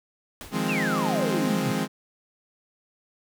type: noise with exponential decay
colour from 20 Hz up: pink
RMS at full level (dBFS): -37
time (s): 0.41-0.75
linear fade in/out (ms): 0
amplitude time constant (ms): 73
type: chord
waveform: sawtooth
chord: F minor seventh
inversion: third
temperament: equal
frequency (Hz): 155.56 / 174.61 / 207.7 / 261.6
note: Eb3 / F3 / Ab3 / C4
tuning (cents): 0 / 0 / 0 / 0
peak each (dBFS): -28 / -27 / -24 / -25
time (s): 0.51-1.88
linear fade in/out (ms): 50
type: exponential sweep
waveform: sine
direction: down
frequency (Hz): 2900 to 115.2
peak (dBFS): -27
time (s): 0.68-1.72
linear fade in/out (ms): 20
effects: none

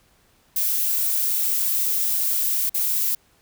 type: noise with dropouts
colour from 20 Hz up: violet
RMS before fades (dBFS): -22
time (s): 0.56-3.15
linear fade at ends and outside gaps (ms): 5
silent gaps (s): 2.695-2.743
effects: pink hiss -60 dBFS RMS until 3.41 s

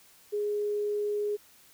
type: tone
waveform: sine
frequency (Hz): 415.3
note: G#4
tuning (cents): 0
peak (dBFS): -27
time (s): 0.32-1.37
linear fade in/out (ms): 20
effects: white hiss -58 dBFS RMS until 1.73 s

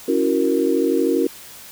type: chord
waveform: sine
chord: F# dominant seventh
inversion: second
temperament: equal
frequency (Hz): 277.2 / 329.6 / 370 / 466.2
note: C#4 / E4 / F#4 / A#4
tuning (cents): 0 / 0 / 0 / 0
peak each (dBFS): -21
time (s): 0.08-1.27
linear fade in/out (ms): 5
effects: white hiss -40 dBFS RMS until 1.71 s

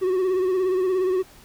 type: tone with vibrato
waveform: triangle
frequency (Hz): 371.4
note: F#4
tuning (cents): +7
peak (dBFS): -17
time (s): 0.01-1.23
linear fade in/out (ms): 20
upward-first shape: sine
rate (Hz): 17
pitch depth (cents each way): 49
effects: pink hiss -50 dBFS RMS until 1.44 s

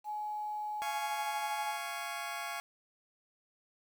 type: tone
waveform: sine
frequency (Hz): 844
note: G#5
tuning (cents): +28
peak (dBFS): -35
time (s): 0.04-1.78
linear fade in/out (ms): 50
type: chord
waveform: 20% pulse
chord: Db major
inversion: first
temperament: just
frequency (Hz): 693 / 831.5 / 1108.7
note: F5 / Ab5 / Db6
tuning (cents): -14 / +2 / 0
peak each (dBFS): -37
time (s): 0.82-2.6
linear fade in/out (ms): 0
effects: 10-bit

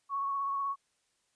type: tone with vibrato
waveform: sine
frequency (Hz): 1108.7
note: C#6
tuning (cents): 0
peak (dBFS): -30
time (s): 0.09-0.76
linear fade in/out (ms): 50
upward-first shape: triangle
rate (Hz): 16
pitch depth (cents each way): 23
effects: white hiss -75 dBFS RMS until 1.35 s + resampled to 22050 Hz

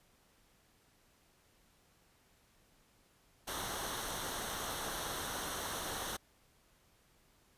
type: noise with comb filter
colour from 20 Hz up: pink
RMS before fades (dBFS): -40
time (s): 3.47-6.17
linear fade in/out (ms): 10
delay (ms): 0.41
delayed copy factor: -0.6
effects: pink hiss -69 dBFS RMS until 7.57 s + resampled to 32000 Hz

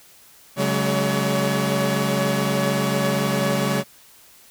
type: tone cluster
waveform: sawtooth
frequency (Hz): 139.1 / 188.2 / 212.3 / 567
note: C#3 / F#3 / G#3 / C#5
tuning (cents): +6 / +30 / +38 / +39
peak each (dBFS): -21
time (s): 0.56-3.84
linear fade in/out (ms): 50
effects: white hiss -50 dBFS RMS until 4.5 s

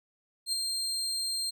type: tone with ADSR envelope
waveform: 30% pulse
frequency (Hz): 4186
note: C8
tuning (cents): 0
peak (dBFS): -23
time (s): 0.46-1.51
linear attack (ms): 67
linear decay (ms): 8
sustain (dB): -4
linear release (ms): 18
effects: none

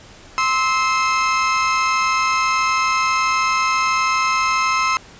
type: tone pair together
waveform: 30% pulse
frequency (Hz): 1047.7 / 1300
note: C6 / E6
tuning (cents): +2 / -24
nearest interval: major third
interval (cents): 374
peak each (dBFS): -16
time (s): 0.38-4.97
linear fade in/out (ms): 0
effects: pink hiss -43 dBFS RMS until 5.19 s + resampled to 16000 Hz

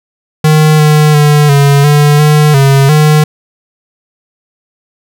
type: tone with pitch steps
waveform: square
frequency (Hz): 154.3 / 151.9 / 148.3 / 141.1 / 147.1 / 150.6 / 137.1 / 152.3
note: D#3 / D#3 / D3 / C#3 / D3 / D3 / C#3 / D#3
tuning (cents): -14 / -41 / +17 / +31 / +3 / +44 / -19 / -37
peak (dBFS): -4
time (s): 0.44-3.24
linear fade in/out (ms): 5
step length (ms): 350
effects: none

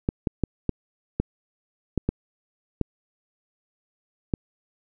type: clicks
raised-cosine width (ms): 3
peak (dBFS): -9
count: 9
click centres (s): 0.089 / 0.272 / 0.437 / 0.693 / 1.2 / 1.977 / 2.09 / 2.813 / 4.338
effects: none

